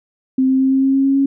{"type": "tone with pitch steps", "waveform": "sine", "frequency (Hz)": [261.6, 263.4, 265.3, 267.1, 269, 270.8, 272.7, 274.6], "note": ["C4", "C4", "C4", "C4", "C4", "C#4", "C#4", "C#4"], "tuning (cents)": [0, 12, 24, 36, 48, -40, -28, -16], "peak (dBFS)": -11, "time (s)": [0.38, 1.26], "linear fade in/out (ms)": 5, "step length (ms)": 110, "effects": []}